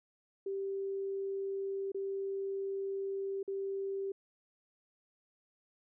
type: tone with dropouts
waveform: sine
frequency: 391.2 Hz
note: G4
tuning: 4 cents flat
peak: -34 dBFS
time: 0.46-4.12 s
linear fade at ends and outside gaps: 5 ms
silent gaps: 1.919-1.945 / 3.43-3.477 s
effects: none